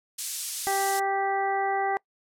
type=high-pass noise; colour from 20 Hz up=pink; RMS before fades=-31 dBFS; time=0.18-1 s; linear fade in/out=10 ms; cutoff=6100 Hz; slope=12 dB/octave
type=harmonic tone; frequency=392 Hz; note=G4; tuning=in tune; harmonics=1 / 2 / 3 / 4 / 5; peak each=-31 / -25 / -36 / -37 / -34 dBFS; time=0.67-1.97 s; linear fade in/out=0 ms
effects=noise-tail reverb RT60 0.1 s tail -23 dB re dry + low-pass 12000 Hz 12 dB/octave